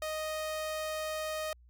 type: tone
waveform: sawtooth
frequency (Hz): 622.3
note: D#5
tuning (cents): 0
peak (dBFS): -30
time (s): 0.02-1.53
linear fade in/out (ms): 2
effects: added 60 Hz sine -56 dBFS peak until 1.69 s